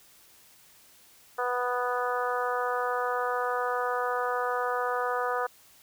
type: harmonic tone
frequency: 246.9 Hz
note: B3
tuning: in tune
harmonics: 2 / 3 / 4 / 5 / 6 / 7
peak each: -31 / -33 / -34 / -32 / -35 / -42 dBFS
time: 1.38-5.47 s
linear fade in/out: 10 ms
effects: white hiss -57 dBFS RMS until 5.82 s